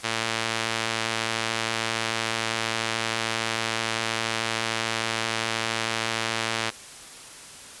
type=tone with band-pass filter; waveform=sawtooth; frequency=113.1 Hz; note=A2; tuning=48 cents sharp; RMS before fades=-28 dBFS; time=0.03-6.71 s; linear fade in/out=20 ms; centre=3100 Hz; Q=0.68; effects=white hiss -43 dBFS RMS until 7.8 s + resampled to 24000 Hz